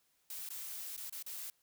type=noise with dropouts; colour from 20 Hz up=blue; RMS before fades=-44 dBFS; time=0.3-1.5 s; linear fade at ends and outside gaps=2 ms; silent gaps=0.49-0.503 / 0.965-0.977 / 1.097-1.125 / 1.226-1.263 s; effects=white hiss -75 dBFS RMS until 1.62 s